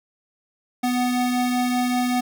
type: tone pair together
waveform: square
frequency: 248.4 / 740 Hz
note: B3 / F#5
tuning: +10 / 0 cents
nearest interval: octave + perfect fifth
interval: 1890 cents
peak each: -21 / -28 dBFS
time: 0.83-2.21 s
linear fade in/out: 10 ms
effects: none